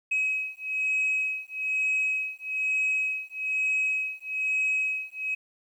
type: beating tone pair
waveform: sine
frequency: 2547 / 2548.1 Hz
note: D#7 / D#7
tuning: +40 / +41 cents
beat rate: 1.1 Hz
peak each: -27 dBFS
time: 0.11-5.35 s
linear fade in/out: 10 ms
effects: tanh soft clip ceiling -20 dBFS + 10-bit